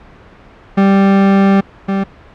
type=tone pair in turn; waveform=40% pulse; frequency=196 / 195.29 Hz; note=G3 / G3; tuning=0 / -6 cents; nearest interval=unison; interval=6 cents; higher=first; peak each=-6 / -12 dBFS; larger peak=first; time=0.77-1.61 / 1.88-2.04 s; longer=first; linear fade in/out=10 ms; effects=pink hiss -40 dBFS RMS until 2.34 s + low-pass 2000 Hz 12 dB/octave